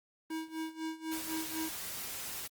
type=tone with tremolo; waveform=square; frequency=320 Hz; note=D#4; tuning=49 cents sharp; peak=-35 dBFS; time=0.3-1.69 s; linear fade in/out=5 ms; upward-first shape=sine; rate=4 Hz; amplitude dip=85%
type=noise; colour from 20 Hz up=white; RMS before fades=-41 dBFS; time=1.11-2.48 s; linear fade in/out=20 ms
effects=Opus 24 kbps